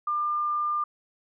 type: tone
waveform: sine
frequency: 1199 Hz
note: D6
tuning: 36 cents sharp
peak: -24 dBFS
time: 0.07-0.84 s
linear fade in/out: 5 ms
effects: none